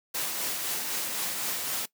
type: noise with tremolo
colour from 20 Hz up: white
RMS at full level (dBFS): -30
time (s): 0.14-1.86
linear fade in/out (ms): 10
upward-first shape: triangle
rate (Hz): 3.9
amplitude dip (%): 35
effects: noise-tail reverb RT60 0.1 s tail -19 dB re dry + high-pass 150 Hz 12 dB/octave